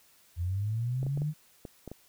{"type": "linear sweep", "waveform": "sine", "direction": "up", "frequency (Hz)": [82.41, 155.56], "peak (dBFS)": -28, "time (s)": [0.36, 1.34], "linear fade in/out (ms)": 50}
{"type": "clicks", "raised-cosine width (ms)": 2, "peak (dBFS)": -27, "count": 7, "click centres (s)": [1.03, 1.066, 1.175, 1.219, 1.652, 1.877, 1.916]}
{"effects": ["white hiss -62 dBFS RMS until 2.08 s"]}